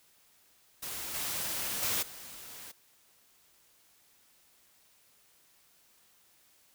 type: noise with level steps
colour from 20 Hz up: white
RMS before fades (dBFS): -39 / -35 / -31 / -47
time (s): 0.82-2.72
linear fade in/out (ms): 10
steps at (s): 1.14 / 1.82 / 2.02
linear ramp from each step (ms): 10
effects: white hiss -65 dBFS RMS until 6.74 s